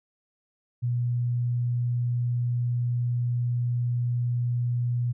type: tone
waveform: sine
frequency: 121.3 Hz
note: B2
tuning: 31 cents flat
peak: -23 dBFS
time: 0.82-5.13 s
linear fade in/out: 20 ms
effects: none